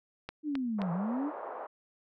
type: click train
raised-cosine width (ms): 0.3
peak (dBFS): -22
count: 3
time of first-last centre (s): 0.29-0.818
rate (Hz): 3.79
type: linear two-way sweep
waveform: sine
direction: down then up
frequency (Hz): 311.1 to 164.81 to 311.1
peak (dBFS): -30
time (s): 0.43-1.32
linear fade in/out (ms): 50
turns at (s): 0.92
type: band-pass noise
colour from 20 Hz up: pink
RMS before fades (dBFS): -41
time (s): 0.78-1.67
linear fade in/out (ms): 10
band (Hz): 500 to 1100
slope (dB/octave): 24
effects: none